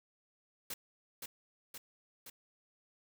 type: noise with echo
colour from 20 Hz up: white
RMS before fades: -41 dBFS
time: 0.7-0.74 s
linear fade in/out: 5 ms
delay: 520 ms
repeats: 3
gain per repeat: -3 dB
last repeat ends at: 2.3 s
effects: none